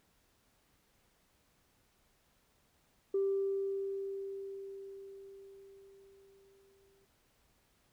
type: tone with exponential decay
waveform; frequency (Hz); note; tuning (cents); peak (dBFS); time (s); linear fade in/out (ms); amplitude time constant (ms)
sine; 392; G4; 0; -27; 3.14-7.05; 5; 850
effects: tanh soft clip ceiling -24 dBFS + pink hiss -72 dBFS RMS until 7.92 s